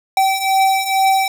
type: beating tone pair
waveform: square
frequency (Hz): 770 / 772.2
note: G5 / G5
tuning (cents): -31 / -26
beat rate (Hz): 2.2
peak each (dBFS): -19 / -15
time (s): 0.17-1.28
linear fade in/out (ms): 2
effects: none